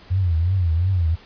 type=tone with vibrato; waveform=sine; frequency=87.8 Hz; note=F2; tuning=10 cents sharp; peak=-16 dBFS; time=0.1-1.16 s; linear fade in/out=20 ms; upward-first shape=triangle; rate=2.8 Hz; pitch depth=190 cents each way; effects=pink hiss -47 dBFS RMS until 1.25 s + resampled to 11025 Hz